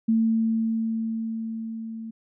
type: tone with level ramp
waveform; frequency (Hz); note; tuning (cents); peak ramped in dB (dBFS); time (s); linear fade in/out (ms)
sine; 224.5; A3; +35; -17 to -33; 0.08-2.11; 10
effects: none